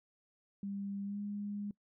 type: tone with pitch glide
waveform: sine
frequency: 199.2 to 204.6 Hz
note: G3 to G#3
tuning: +28 to -26 cents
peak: -37 dBFS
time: 0.63-1.71 s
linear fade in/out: 2 ms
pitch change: +46 cents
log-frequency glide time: 1.04-1.19 s
effects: noise-tail reverb RT60 0.1 s tail -22 dB re dry